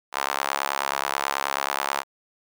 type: tone with high-pass filter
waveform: sawtooth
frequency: 69.3 Hz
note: C#2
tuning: in tune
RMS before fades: -27 dBFS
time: 0.12-2.04 s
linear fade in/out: 50 ms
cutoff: 940 Hz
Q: 1.8
effects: none